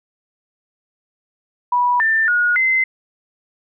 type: tone with pitch steps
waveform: sine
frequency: 978 / 1785 / 1445 / 2062 Hz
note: B5 / A6 / F#6 / C7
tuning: -17 / +24 / -41 / -26 cents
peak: -13 dBFS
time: 1.72-2.84 s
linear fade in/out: 5 ms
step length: 280 ms
effects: none